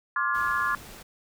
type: chord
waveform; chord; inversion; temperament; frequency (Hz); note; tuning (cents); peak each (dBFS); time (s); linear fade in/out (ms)
sine; D half-diminished seventh; third; just; 1057.2 / 1174.7 / 1409.6 / 1691.5; C6 / D6 / F6 / Ab6; +18 / 0 / +16 / +31; -29; 0.16-0.75; 2
type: noise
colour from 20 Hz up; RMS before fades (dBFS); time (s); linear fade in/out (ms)
pink; -45; 0.34-1.03; 10
effects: none